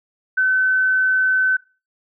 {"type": "tone", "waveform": "sine", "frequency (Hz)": 1521, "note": "F#6", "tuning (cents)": 47, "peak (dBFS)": -14, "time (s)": [0.37, 1.57], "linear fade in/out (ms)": 10, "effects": ["noise-tail reverb RT60 0.3 s tail -18 dB re dry"]}